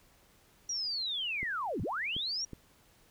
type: linear two-way sweep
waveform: sine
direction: down then up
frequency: 5800 to 68 to 5800 Hz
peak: -32 dBFS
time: 0.69-2.45 s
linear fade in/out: 5 ms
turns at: 1.82 s
type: click train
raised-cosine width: 3 ms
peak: -29 dBFS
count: 4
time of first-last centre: 1.43-2.533 s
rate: 2.72 Hz
effects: pink hiss -64 dBFS RMS until 3.1 s

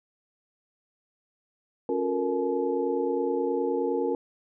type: tone cluster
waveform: sine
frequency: 276 / 358.9 / 439 / 468.6 / 854 Hz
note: C#4 / F4 / A4 / A#4 / G#5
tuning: -7 / +47 / -4 / +9 / +48 cents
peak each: -31 / -30 / -36 / -27 / -36 dBFS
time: 1.89-4.15 s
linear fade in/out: 2 ms
effects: none

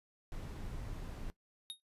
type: noise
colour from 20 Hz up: brown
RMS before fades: -43 dBFS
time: 0.32-1.3 s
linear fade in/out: 0 ms
type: tone with exponential decay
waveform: square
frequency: 3729 Hz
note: A#7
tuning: in tune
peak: -37 dBFS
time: 1.7-1.8 s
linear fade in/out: 0 ms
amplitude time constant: 21 ms
effects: noise-tail reverb RT60 0.1 s tail -18 dB re dry + resampled to 32000 Hz

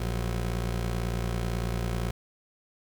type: tone pair together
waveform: 20% pulse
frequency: 58.05 / 184.3 Hz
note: A#1 / F#3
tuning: -7 / -7 cents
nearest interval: octave + minor sixth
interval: 2000 cents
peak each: -23 / -34 dBFS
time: 0-2.11 s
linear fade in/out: 5 ms
effects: 9-bit

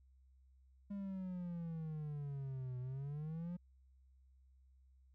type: exponential two-way sweep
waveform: triangle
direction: down then up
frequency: 203 to 124.3 to 179.5 Hz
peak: -39 dBFS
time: 0.9-3.57 s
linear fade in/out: 10 ms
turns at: 2.79 s
effects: added 65 Hz sine -64 dBFS peak until 5.14 s

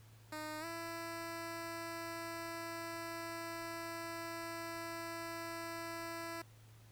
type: tone with pitch glide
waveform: 10% pulse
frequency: 307.4 to 333.3 Hz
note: D#4 to E4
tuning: -21 to +19 cents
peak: -34 dBFS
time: 0.32-6.42 s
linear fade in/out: 5 ms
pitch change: +140 cents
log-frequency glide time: 0.6-0.65 s
effects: added 110 Hz sine -58 dBFS peak until 6.91 s + pink hiss -66 dBFS RMS until 6.91 s

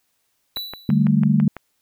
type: tone with exponential decay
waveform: square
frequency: 3951 Hz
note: B7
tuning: in tune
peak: -24 dBFS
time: 0.56-1.07 s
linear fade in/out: 2 ms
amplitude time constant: 110 ms
type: click train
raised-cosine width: 0.5 ms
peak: -17 dBFS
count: 7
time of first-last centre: 0.57-1.567 s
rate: 6.02 Hz
type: chord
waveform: sine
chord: D suspended fourth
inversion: none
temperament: equal with one note detuned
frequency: 149.66 / 196 / 220 Hz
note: D3 / G3 / A3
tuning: +33 / 0 / 0 cents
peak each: -18 dBFS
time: 0.89-1.48 s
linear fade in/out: 2 ms
effects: white hiss -69 dBFS RMS until 1.81 s

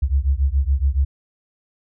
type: beating tone pair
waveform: sine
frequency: 65.41 / 72.51 Hz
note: C2 / D2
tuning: 0 / -22 cents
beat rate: 7.1 Hz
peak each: -18 / -19 dBFS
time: 0.02-1.05 s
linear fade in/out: 10 ms
effects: none

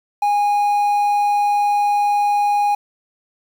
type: tone with quantisation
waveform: triangle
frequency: 822 Hz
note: G#5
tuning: 18 cents flat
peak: -12 dBFS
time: 0.22-2.75 s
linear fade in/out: 5 ms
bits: 7
effects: none

